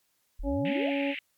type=exponential sweep; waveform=sine; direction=up; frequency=31.23 to 751 Hz; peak=-32 dBFS; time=0.39-0.9 s; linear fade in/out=10 ms
type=harmonic tone; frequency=280 Hz; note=C#4; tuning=18 cents sharp; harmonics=1 / 2 / 3; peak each=-28 / -31 / -40 dBFS; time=0.43-1.15 s; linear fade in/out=50 ms
type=band-pass noise; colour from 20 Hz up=pink; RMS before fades=-37 dBFS; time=0.65-1.19 s; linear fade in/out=2 ms; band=2000 to 2900 Hz; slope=48 dB/octave
effects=white hiss -72 dBFS RMS until 1.37 s + MP3 96 kbps